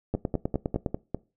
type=two click trains; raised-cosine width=2 ms; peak=-15 / -13 dBFS; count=6 / 8; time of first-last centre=0.14-1.146 / 0.15-0.862 s; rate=4.97 / 9.83 Hz; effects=noise-tail reverb RT60 0.3 s tail -21 dB re dry